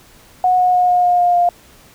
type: tone with pitch steps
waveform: sine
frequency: 732 / 726.9 / 721.9 / 716.9 / 712 / 707.1 / 702.2 Hz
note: F#5 / F#5 / F#5 / F5 / F5 / F5 / F5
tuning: -19 / -31 / -43 / +45 / +33 / +21 / +9 cents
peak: -10 dBFS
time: 0.44-1.49 s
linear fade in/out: 2 ms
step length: 150 ms
effects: pink hiss -46 dBFS RMS until 1.94 s